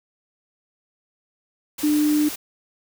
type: tone in noise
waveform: sine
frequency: 299.6 Hz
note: D4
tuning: 35 cents sharp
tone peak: -16 dBFS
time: 1.83-2.29 s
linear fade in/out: 10 ms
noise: white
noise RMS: -32 dBFS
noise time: 1.78-2.36 s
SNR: +13 dB
effects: none